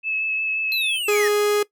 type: tone with vibrato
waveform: sine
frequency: 2600 Hz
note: E7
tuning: 24 cents flat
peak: -21 dBFS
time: 0.03-1 s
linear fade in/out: 50 ms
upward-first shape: sine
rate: 5.7 Hz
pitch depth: 14 cents each way
type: linear sweep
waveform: square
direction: down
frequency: 4186 to 1760 Hz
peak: -24 dBFS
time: 0.72-1.28 s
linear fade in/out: 0 ms
type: tone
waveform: 45% pulse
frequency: 415.3 Hz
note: G#4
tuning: in tune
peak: -17 dBFS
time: 1.08-1.63 s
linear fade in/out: 5 ms
effects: noise-tail reverb RT60 0.1 s tail -20 dB re dry